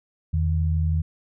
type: tone pair together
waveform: sine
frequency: 82.41 / 155.34 Hz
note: E2 / D#3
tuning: 0 / -2 cents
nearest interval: major seventh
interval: 1098 cents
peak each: -20 / -26 dBFS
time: 0.33-1.02 s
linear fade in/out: 10 ms
effects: none